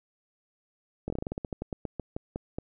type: slowing click train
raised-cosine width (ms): 2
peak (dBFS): -19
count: 18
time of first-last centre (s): 1.08-2.585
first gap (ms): 21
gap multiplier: 1.16
effects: none